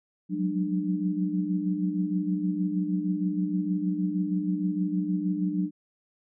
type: tone cluster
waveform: sine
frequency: 181.7 / 188.1 / 206.2 / 299.5 Hz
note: F#3 / F#3 / G#3 / D4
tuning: -31 / +29 / -12 / +34 cents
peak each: -29 / -30 / -37 / -29 dBFS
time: 0.29-5.71 s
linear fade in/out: 50 ms
effects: none